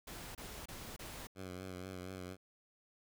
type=noise bursts; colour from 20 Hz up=pink; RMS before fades=-48 dBFS; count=4; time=0.07-1.271 s; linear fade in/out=5 ms; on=280 ms; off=27 ms
type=tone with vibrato; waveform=10% pulse; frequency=92.5 Hz; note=F#2; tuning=in tune; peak=-36 dBFS; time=1.35-2.37 s; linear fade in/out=50 ms; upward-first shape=sine; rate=4.2 Hz; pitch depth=44 cents each way
effects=none